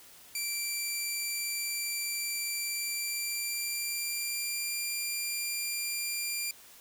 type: tone with pitch glide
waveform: 10% pulse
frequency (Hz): 2349 to 2385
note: D7 to D7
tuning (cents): 0 to +26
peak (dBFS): -23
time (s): 0.35-6.51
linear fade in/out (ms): 2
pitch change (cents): +26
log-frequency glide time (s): 2.65-4.75
effects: white hiss -54 dBFS RMS until 6.8 s